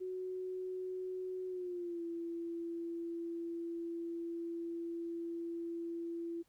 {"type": "tone with pitch glide", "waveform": "sine", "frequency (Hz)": [370, 337.3], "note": ["F#4", "E4"], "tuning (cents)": [0, 40], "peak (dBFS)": -38, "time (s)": [0, 6.43], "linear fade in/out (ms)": 20, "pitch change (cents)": -160, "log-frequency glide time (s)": [1.48, 2.03], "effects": ["pink hiss -75 dBFS RMS until 6.48 s"]}